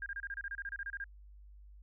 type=tone bursts; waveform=sine; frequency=1611 Hz; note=G6; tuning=47 cents sharp; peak=-37 dBFS; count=15; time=0.02-1.041 s; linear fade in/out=2 ms; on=41 ms; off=29 ms; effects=added 50 Hz sine -52 dBFS peak until 1.82 s